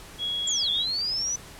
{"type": "tone", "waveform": "sine", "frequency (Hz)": 3328, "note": "G#7", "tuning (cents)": 3, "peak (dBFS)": -26, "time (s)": [0.18, 0.86], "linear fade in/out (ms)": 50}
{"type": "linear two-way sweep", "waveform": "sine", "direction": "down then up", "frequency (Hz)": [7459, 3398, 6040], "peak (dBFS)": -25, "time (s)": [0.47, 1.36], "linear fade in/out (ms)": 5, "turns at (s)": 0.7}
{"effects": ["pink hiss -45 dBFS RMS until 1.59 s", "low-pass 12000 Hz 12 dB/octave"]}